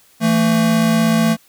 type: tone pair together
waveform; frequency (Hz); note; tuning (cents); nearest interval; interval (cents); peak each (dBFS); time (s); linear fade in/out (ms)
square; 167.3 / 223.6; E3 / A3; +26 / +28; perfect fourth; 502; -19 / -14; 0.2-1.37; 50
effects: white hiss -52 dBFS RMS until 1.48 s